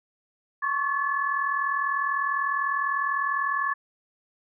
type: tone cluster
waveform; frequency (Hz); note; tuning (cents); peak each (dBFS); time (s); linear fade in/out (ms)
sine; 1094 / 1134 / 1723; C#6 / C#6 / A6; -23 / +39 / -37; -28; 0.62-3.74; 10
effects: none